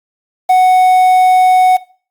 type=tone with quantisation; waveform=triangle; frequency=740 Hz; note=F#5; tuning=in tune; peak=-3 dBFS; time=0.49-1.77 s; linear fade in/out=10 ms; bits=5; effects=noise-tail reverb RT60 0.4 s tail -19 dB re dry + Opus 48 kbps